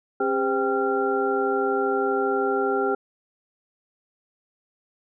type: tone cluster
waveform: sine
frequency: 269 / 401.4 / 514 / 788 / 1378 Hz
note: C4 / G4 / C5 / G5 / F6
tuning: +48 / +41 / -31 / +9 / -24 cents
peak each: -30 / -23 / -30 / -28 / -28 dBFS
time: 0.2-2.95 s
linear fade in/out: 5 ms
effects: none